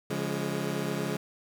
20% pulse chord, Db major, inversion none, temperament equal with one note detuned, 141.42 / 174.61 / 207.7 Hz, Db3 / F3 / Ab3, +35 / 0 / 0 cents, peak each -29 dBFS, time 0.1-1.17 s, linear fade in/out 5 ms, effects none

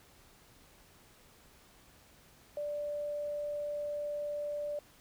sine tone, 587.3 Hz, D5, in tune, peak -34 dBFS, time 2.57-4.79 s, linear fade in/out 2 ms, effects pink hiss -61 dBFS RMS until 5 s

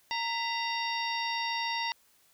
harmonic tone with a mistuned harmonic, 927 Hz, A#5, 10 cents flat, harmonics 1 / 2 / 3 / 4 / 5 / 6, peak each -33 / -36 / -38 / -39 / -40 / -41 dBFS, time 0.11-1.92 s, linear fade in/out 0 ms, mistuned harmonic 2, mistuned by +120 cents, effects white hiss -65 dBFS RMS until 2.33 s

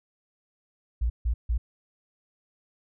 sine tone bursts, 58.27 Hz, A#1, in tune, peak -22 dBFS, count 3, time 1.01-1.58 s, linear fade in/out 10 ms, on 90 ms, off 150 ms, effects none

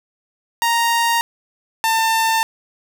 sawtooth tone pair in turn, 932 / 896.7 Hz, A#5 / A5, -1 / +33 cents, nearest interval minor second, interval 66 cents, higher first, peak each -11 dBFS, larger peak neither, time 0.62-1.21 / 1.84-2.43 s, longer neither, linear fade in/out 0 ms, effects none

